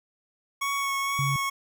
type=tone with vibrato; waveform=25% pulse; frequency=1108.7 Hz; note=C#6; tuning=in tune; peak=-22 dBFS; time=0.61-1.5 s; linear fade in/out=10 ms; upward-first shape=sine; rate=2.1 Hz; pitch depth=15 cents each way
type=tone; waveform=sine; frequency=138.2 Hz; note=C#3; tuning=5 cents flat; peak=-25 dBFS; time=1.19-1.36 s; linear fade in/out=0 ms
effects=none